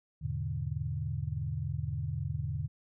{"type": "chord", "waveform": "sine", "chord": "E dominant seventh", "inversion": "none", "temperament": "equal", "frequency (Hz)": [82.41, 103.83, 123.47, 146.83], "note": ["E2", "G#2", "B2", "D3"], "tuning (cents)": [0, 0, 0, 0], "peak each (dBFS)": [-38, -38, -38, -36], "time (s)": [0.21, 2.68], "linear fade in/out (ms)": 20, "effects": []}